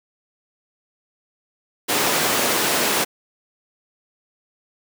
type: high-pass noise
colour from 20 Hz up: pink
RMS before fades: -20 dBFS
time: 1.88-3.05 s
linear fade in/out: 20 ms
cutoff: 300 Hz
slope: 12 dB/octave
effects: none